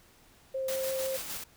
sine tone with vibrato, 529 Hz, C5, 19 cents sharp, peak -30 dBFS, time 0.54-1.17 s, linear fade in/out 10 ms, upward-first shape triangle, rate 5.9 Hz, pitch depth 9 cents each way
white noise with tremolo, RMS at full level -37 dBFS, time 0.68-1.44 s, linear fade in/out 5 ms, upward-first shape square, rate 6.5 Hz, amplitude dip 35%
effects pink hiss -60 dBFS RMS until 1.56 s

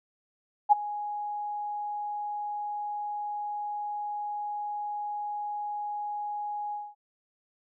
sine tone with ADSR envelope, 830.6 Hz, G#5, in tune, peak -12 dBFS, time 0.69-6.95 s, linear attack 31 ms, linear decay 15 ms, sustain -19 dB, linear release 220 ms, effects none

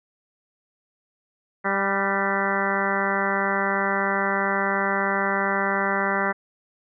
harmonic tone with a mistuned harmonic, 197 Hz, G3, 9 cents sharp, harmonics 1 / 2 / 3 / 4 / 5 / 6 / 7 / 8 / 9 / 10, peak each -30 / -30 / -30 / -30 / -30 / -30 / -30 / -30 / -30 / -30 dBFS, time 1.64-6.33 s, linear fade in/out 20 ms, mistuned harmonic 8, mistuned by -39 cents, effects none

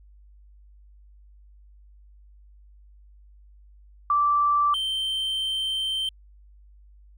sine / triangle tone pair in turn, 1168 / 3118 Hz, D6 / G7, -10 / -10 cents, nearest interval octave + perfect fourth, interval 1700 cents, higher second, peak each -18 / -23 dBFS, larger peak first, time 4.1-4.74 / 4.74-6.09 s, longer second, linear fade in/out 2 ms, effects added 50 Hz sine -49 dBFS peak until 7.17 s

